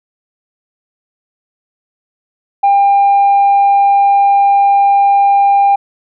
sine tone, 799 Hz, G5, 33 cents sharp, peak -4 dBFS, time 2.63-5.76 s, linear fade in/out 10 ms, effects tanh soft clip ceiling -4 dBFS

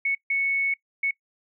sine tone bursts at uneven times, 2211 Hz, C#7, 5 cents flat, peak -21 dBFS, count 3, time 0.05-0.15 / 0.3-0.74 / 1.03-1.11 s, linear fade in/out 5 ms, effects noise-tail reverb RT60 0.1 s tail -23 dB re dry

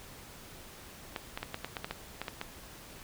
clicks, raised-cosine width 0.3 ms, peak -19 dBFS, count 11, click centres 1.162 / 1.375 / 1.43 / 1.544 / 1.646 / 1.768 / 1.845 / 1.91 / 2.216 / 2.282 / 2.414 s, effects pink hiss -50 dBFS RMS until 3.03 s

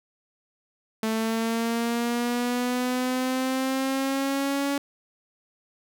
sawtooth linear sweep, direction up, 220 to 282.1 Hz, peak -20 dBFS, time 1.03-4.78 s, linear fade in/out 2 ms, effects none

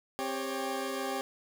20% pulse tone cluster, 265.2 / 396.7 / 557 Hz, C4 / G4 / C#5, +23 / +21 / +8 cents, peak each -32 / -31 / -34 dBFS, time 0.19-1.21 s, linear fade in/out 0 ms, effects none

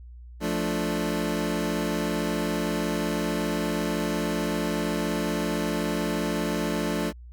25% pulse chord, D minor, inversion first, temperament equal, 174.61 / 220 / 293.7 Hz, F3 / A3 / D4, 0 / 0 / 0 cents, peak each -26 dBFS, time 0.4-7.13 s, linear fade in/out 50 ms, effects added 60 Hz sine -41 dBFS peak until 7.32 s

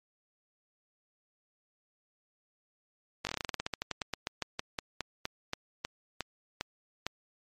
slowing click train, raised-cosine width 0.2 ms, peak -15 dBFS, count 28, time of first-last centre 3.25-7.066 s, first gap 19 ms, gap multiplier 1.13, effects MP3 64 kbps

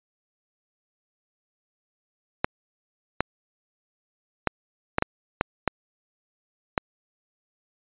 clicks, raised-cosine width 0.5 ms, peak -5 dBFS, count 8, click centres 2.445 / 3.206 / 4.473 / 4.984 / 5.024 / 5.411 / 5.677 / 6.778 s, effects resampled to 8000 Hz

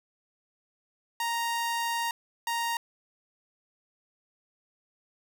sawtooth tone pair in turn, 932.3 / 932.3 Hz, A#5 / A#5, 0 / 0 cents, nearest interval unison, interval 0 cents, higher neither, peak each -24 dBFS, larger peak neither, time 1.2-2.11 / 2.47-2.77 s, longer first, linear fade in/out 2 ms, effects none

